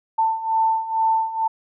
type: beating tone pair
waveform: sine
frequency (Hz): 890 / 892.2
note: A5 / A5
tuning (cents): +20 / +24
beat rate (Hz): 2.2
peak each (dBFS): -23 / -19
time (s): 0.18-1.48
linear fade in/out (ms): 10
effects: none